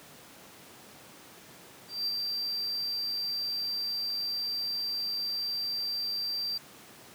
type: tone with ADSR envelope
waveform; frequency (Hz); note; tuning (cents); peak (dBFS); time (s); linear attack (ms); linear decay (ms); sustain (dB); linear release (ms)
triangle; 4699; D8; 0; -26; 1.88-6.58; 190; 29; -3; 7
effects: pink hiss -51 dBFS RMS until 7.14 s + high-pass 150 Hz 12 dB/octave